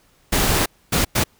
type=noise bursts at uneven times; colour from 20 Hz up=pink; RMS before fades=-18 dBFS; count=3; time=0.32-0.66 / 0.92-1.05 / 1.15-1.24 s; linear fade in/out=10 ms; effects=pink hiss -58 dBFS RMS until 1.39 s